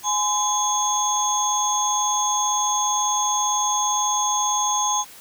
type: tone cluster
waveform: sine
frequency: 835 / 1026 / 3402 / 6460 Hz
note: G#5 / C6 / G#7 / G#8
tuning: +9 / -34 / +41 / -49 cents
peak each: -25 / -25 / -29 / -22 dBFS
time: 0.03-5.05 s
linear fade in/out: 50 ms
effects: white hiss -44 dBFS RMS until 5.2 s